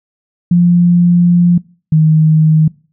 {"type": "tone pair in turn", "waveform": "sine", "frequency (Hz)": [174.61, 156.7], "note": ["F3", "D#3"], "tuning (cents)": [0, 13], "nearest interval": "major second", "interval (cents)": 187, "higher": "first", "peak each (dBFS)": -5, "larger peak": "neither", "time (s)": [[0.51, 1.58], [1.92, 2.68]], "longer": "first", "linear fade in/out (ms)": 5, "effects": ["noise-tail reverb RT60 0.4 s tail -23 dB re dry"]}